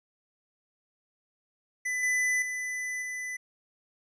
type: tone with level steps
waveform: square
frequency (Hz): 2000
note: B6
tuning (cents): +21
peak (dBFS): -29 / -25 / -32 / -34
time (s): 1.85-3.37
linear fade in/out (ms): 10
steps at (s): 2.03 / 2.42 / 3.02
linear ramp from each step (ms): 2
effects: resampled to 22050 Hz